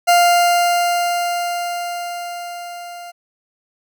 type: tone with level ramp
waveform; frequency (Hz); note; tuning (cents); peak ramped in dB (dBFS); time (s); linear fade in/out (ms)
40% pulse; 699; F5; +1; -8 to -31; 0.07-3.12; 20
effects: none